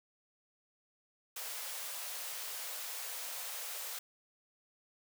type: high-pass noise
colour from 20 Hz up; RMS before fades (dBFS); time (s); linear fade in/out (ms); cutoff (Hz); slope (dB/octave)
white; -42; 1.36-3.99; 5; 450; 96
effects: none